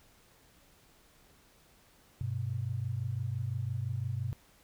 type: tone pair together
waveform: sine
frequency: 99.6 / 125.49 Hz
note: G2 / B2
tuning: +28 / +28 cents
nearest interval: major third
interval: 400 cents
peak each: -35 / -34 dBFS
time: 2.21-4.33 s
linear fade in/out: 0 ms
effects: pink hiss -63 dBFS RMS until 4.63 s